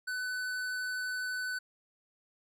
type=tone with hard clipping; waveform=sine; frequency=1502 Hz; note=F#6; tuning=26 cents sharp; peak=-35 dBFS; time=0.07-1.59 s; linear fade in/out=10 ms; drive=13 dB; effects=none